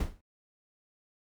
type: noise with exponential decay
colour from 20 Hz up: brown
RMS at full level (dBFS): -25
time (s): 0-0.21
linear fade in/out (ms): 5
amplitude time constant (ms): 44
effects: noise-tail reverb RT60 0.1 s tail -23 dB re dry